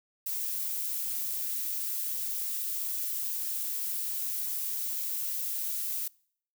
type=noise; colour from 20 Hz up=violet; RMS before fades=-33 dBFS; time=0.26-6.08 s; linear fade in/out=5 ms; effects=noise-tail reverb RT60 0.6 s tail -25 dB re dry